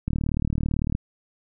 click train, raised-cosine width 5 ms, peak -12 dBFS, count 34, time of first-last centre 0.08-0.951 s, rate 37.9 Hz, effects none

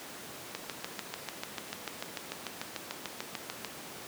click train, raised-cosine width 0.2 ms, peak -17 dBFS, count 22, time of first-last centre 0.55-3.647 s, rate 6.78 Hz, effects pink hiss -44 dBFS RMS until 4.07 s + high-pass 200 Hz 12 dB/octave

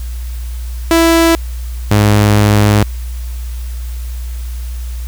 sawtooth tone pair in turn, 331.2 / 104.32 Hz, E4 / G#2, +8 / +8 cents, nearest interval octave + minor sixth, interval 2000 cents, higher first, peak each -3 dBFS, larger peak neither, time 0.91-1.35 / 1.91-2.83 s, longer second, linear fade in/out 0 ms, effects added 60 Hz sine -19 dBFS peak until 5.07 s + white hiss -38 dBFS RMS until 5.07 s

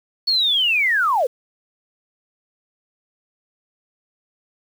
sine linear sweep, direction down, 4435 to 450 Hz, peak -15 dBFS, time 0.27-1.27 s, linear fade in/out 10 ms, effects 7-bit

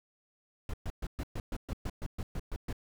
brown noise bursts, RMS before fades -35 dBFS, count 13, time 0.69-2.728 s, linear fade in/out 2 ms, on 46 ms, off 120 ms, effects none

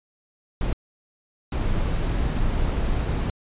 brown noise bursts at uneven times, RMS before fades -23 dBFS, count 2, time 0.61-0.73 / 1.52-3.3 s, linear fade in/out 2 ms, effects resampled to 8000 Hz

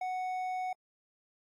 triangle tone with hard clipping, 740 Hz, F#5, in tune, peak -34 dBFS, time 0.01-0.73 s, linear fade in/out 5 ms, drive 9 dB, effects AAC 64 kbps

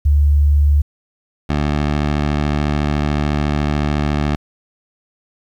sine / 15% pulse tone pair in turn, 72.8 / 73.86 Hz, D2 / D2, -15 / +10 cents, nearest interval unison, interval 25 cents, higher second, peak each -9 dBFS, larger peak neither, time 0.05-0.82 / 1.49-4.36 s, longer second, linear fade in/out 10 ms, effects low-pass 4000 Hz 12 dB/octave + 8-bit

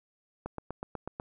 click train, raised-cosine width 1 ms, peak -22 dBFS, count 7, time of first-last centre 0.46-1.199 s, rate 8.12 Hz, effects none

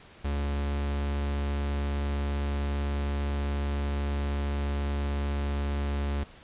45% pulse tone, 71.2 Hz, C#2, 47 cents sharp, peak -27 dBFS, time 0.24-6.24 s, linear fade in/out 10 ms, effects pink hiss -52 dBFS RMS until 6.43 s + resampled to 8000 Hz

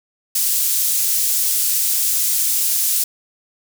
pink high-pass noise, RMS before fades -18 dBFS, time 0.35-3.04 s, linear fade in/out 5 ms, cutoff 8200 Hz, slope 12 dB/octave, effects none

